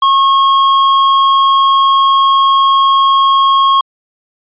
square tone, 1088 Hz, C#6, 33 cents flat, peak -7 dBFS, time 0.02-3.81 s, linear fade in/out 5 ms, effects resampled to 8000 Hz

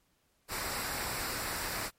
pink noise with comb filter, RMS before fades -36 dBFS, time 0.48-1.91 s, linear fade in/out 50 ms, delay 0.31 ms, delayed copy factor -0.55, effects pink hiss -73 dBFS RMS until 1.98 s + MP3 64 kbps

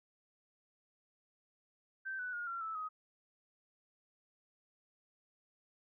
sine tone with pitch steps, 1554 / 1489.8 / 1428.3 / 1369.3 / 1312.8 / 1258.6 Hz, G6 / F#6 / F6 / F6 / E6 / D#6, -16 / +11 / +38 / -35 / -8 / +19 cents, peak -38 dBFS, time 2.05-2.89 s, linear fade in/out 20 ms, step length 140 ms, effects none

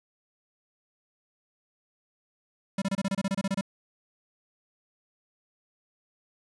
square tone bursts, 195.2 Hz, G3, 7 cents flat, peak -26 dBFS, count 13, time 2.78-3.611 s, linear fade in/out 5 ms, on 39 ms, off 27 ms, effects resampled to 24000 Hz + 9-bit

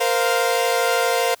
sawtooth chord, Bb suspended second, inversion none, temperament equal with one note detuned, 466.2 / 518.7 / 698.5 Hz, Bb4 / C5 / F5, 0 / -15 / 0 cents, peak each -18 dBFS, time 0-1.35 s, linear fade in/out 10 ms, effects white hiss -52 dBFS RMS until 1.4 s

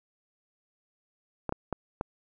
clicks, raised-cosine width 1 ms, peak -16 dBFS, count 4, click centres 1.493 / 1.524 / 1.727 / 2.011 s, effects none

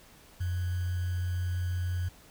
sine tone with sample-and-hold, 89.4 Hz, F2, 41 cents sharp, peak -28 dBFS, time 0.4-2.09 s, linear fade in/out 10 ms, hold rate 1575 Hz, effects pink hiss -56 dBFS RMS until 2.3 s

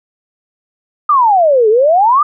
sine exponential two-way sweep, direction down then up, 1240 to 415.3 to 1240 Hz, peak -6 dBFS, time 1.09-2.23 s, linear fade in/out 5 ms, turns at 1.69 s, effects none

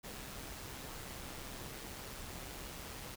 pink noise with amplitude modulation, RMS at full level -45 dBFS, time 0.03-3.16 s, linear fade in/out 20 ms, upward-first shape sine, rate 132 Hz, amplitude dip 40%, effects none

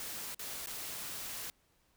white noise with dropouts, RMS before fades -42 dBFS, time 0-1.5 s, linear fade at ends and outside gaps 1 ms, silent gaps 0.346-0.393 / 0.661-0.671 s, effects pink hiss -72 dBFS RMS until 1.96 s

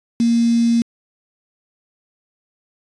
sine tone with quantisation, 233.1 Hz, A#3, in tune, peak -12 dBFS, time 0.2-0.82 s, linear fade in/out 2 ms, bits 5, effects resampled to 22050 Hz

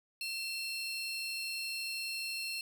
40% pulse tone pair together, 2682 / 4257 Hz, E7 / C8, +29 / +29 cents, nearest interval minor sixth, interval 800 cents, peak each -38 / -38 dBFS, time 0.21-2.61 s, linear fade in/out 2 ms, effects none

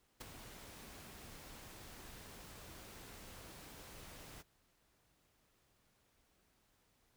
pink noise with ADSR envelope, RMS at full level -45 dBFS, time 0.2-4.43 s, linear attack 12 ms, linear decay 14 ms, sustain -9 dB, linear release 25 ms, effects pink hiss -75 dBFS RMS until 7.16 s

